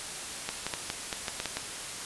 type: clicks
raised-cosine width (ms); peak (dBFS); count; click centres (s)
0.2; -13; 9; 0.49 / 0.666 / 0.738 / 0.901 / 1.128 / 1.282 / 1.401 / 1.457 / 1.57
effects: white hiss -38 dBFS RMS until 2.05 s + resampled to 24000 Hz